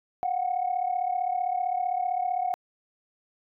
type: tone pair together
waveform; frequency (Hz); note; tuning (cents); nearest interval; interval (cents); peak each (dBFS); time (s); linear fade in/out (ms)
sine; 720 / 755.5; F#5 / F#5; -47 / +36; minor second; 83; -26 / -28; 0.23-2.54; 0
effects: tanh soft clip ceiling -18 dBFS